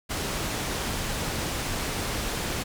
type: low-pass noise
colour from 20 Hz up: pink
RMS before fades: -30 dBFS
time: 0.09-2.64 s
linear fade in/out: 20 ms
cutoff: 11000 Hz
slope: 12 dB/octave
effects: none